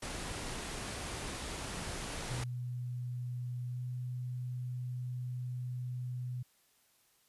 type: low-pass noise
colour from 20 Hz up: pink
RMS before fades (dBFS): -41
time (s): 0.02-2.44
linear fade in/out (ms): 5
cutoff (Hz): 11000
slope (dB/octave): 96
type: tone with pitch glide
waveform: sine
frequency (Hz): 123.2 to 124.63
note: B2 to B2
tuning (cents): -4 to +16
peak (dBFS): -36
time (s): 2.3-6.43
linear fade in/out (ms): 10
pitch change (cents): +20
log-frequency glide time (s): 3.69-3.81
effects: white hiss -70 dBFS RMS until 7.28 s + resampled to 32000 Hz